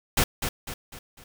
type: noise with echo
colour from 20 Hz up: pink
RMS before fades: -21 dBFS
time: 0.17-0.24 s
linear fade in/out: 5 ms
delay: 250 ms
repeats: 4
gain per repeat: -7 dB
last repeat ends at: 1.24 s
effects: none